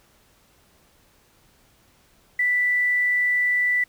sine tone with quantisation, 1975.5 Hz, B6, in tune, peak -18 dBFS, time 2.39-3.84 s, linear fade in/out 5 ms, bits 8, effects pink hiss -59 dBFS RMS until 3.88 s

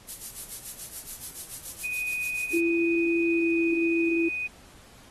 violet noise with tremolo, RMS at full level -32 dBFS, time 0.08-2.61 s, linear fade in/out 10 ms, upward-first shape sine, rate 7 Hz, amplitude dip 75%
sine tone, 2489 Hz, D#7, in tune, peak -28 dBFS, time 1.83-4.48 s, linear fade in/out 20 ms
sine tone with pitch glide, 336.9 to 334 Hz, E4 to E4, +38 to +23 cents, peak -22 dBFS, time 2.53-4.29 s, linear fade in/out 10 ms, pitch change -15 cents, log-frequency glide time 3.24-3.47 s
effects pink hiss -53 dBFS RMS until 5.1 s + AAC 32 kbps

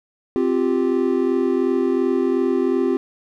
triangle chord, C suspended fourth, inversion none, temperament equal, 261.6 / 349.2 / 392 Hz, C4 / F4 / G4, 0 / 0 / 0 cents, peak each -19 dBFS, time 0.36-2.97 s, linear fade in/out 0 ms, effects none

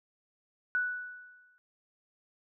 sine tone with exponential decay, 1480 Hz, F#6, in tune, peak -25 dBFS, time 0.75-1.58 s, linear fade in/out 0 ms, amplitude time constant 180 ms, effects none

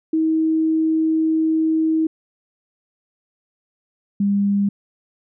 sine tone pair in turn, 318.7 / 200.8 Hz, D#4 / G3, +42 / +42 cents, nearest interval minor sixth, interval 800 cents, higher first, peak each -15 / -15 dBFS, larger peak neither, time 0.13-2.07 / 4.2-4.69 s, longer first, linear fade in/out 5 ms, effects none

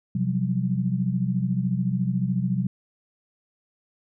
sine tone cluster, 128.3 / 177.6 / 191.5 Hz, C3 / F3 / G3, -34 / +29 / -40 cents, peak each -26 dBFS, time 0.15-2.67 s, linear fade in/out 5 ms, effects none

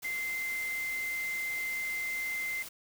sine tone in noise, 2079 Hz, C7, 12 cents flat, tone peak -32 dBFS, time 0.04-2.63 s, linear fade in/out 10 ms, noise white, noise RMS -44 dBFS, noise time 0.02-2.69 s, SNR +9 dB, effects none

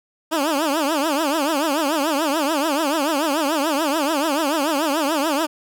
15% pulse tone with vibrato, 300 Hz, D4, 37 cents sharp, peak -12 dBFS, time 0.31-5.47 s, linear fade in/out 20 ms, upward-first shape triangle, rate 6.9 Hz, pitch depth 210 cents each way, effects none

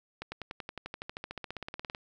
accelerating click train, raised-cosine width 0.3 ms, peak -22 dBFS, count 25, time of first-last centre 0.22-1.949 s, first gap 100 ms, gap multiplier 0.97, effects none

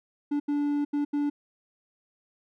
triangle tone bursts at uneven times, 290.2 Hz, D4, 21 cents flat, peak -22 dBFS, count 4, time 0.31-0.4 / 0.48-0.85 / 0.93-1.05 / 1.13-1.3 s, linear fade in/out 10 ms, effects none

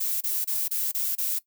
violet noise bursts, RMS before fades -27 dBFS, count 6, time 0-1.39 s, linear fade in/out 10 ms, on 210 ms, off 26 ms, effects noise-tail reverb RT60 0.1 s tail -18 dB re dry

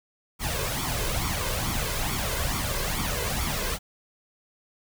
pink noise with flanger, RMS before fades -28 dBFS, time 0.39-3.79 s, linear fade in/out 50 ms, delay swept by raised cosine 0.88 to 1.98 ms, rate 2.3 Hz, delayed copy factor +0.65, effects none

